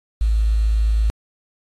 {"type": "tone with quantisation", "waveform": "sine", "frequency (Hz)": 54.1, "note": "A1", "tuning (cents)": -29, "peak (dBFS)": -14, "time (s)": [0.21, 1.1], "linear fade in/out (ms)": 0, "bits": 7, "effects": ["AAC 32 kbps"]}